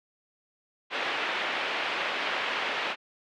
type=low-pass noise; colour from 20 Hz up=white; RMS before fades=-30 dBFS; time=0.9-2.96 s; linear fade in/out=50 ms; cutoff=3000 Hz; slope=24 dB/octave; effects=high-pass 400 Hz 12 dB/octave